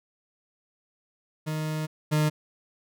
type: tone pair in turn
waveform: 40% pulse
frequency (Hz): 155.2 / 152.45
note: D#3 / D#3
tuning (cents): -4 / -35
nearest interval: unison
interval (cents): 31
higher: first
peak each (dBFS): -27 / -20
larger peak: second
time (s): 1.46-1.87 / 2.11-2.3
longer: first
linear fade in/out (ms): 20
effects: none